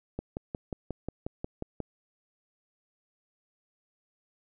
click train, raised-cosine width 2 ms, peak -20 dBFS, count 10, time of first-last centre 0.19-1.803 s, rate 5.58 Hz, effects none

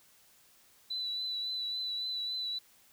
sine tone with vibrato, 3978 Hz, B7, 12 cents sharp, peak -33 dBFS, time 0.9-2.59 s, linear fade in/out 10 ms, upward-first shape triangle, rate 3.6 Hz, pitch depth 30 cents each way, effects white hiss -63 dBFS RMS until 2.92 s

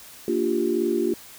sine chord, G minor seventh, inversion first, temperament equal with one note detuned, 230.7 / 293.7 / 349.2 / 392 Hz, Bb3 / D4 / F4 / G4, -18 / 0 / 0 / 0 cents, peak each -28 / -29 / -23 / -26 dBFS, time 0.28-1.14 s, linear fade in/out 2 ms, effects white hiss -45 dBFS RMS until 1.38 s

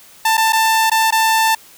sawtooth tone with dropouts, 889 Hz, A5, 18 cents sharp, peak -8 dBFS, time 0.25-1.55 s, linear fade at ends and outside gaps 5 ms, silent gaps 0.371-0.377 / 0.524-0.53 / 0.899-0.915 / 1.107-1.123 s, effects white hiss -44 dBFS RMS until 1.77 s

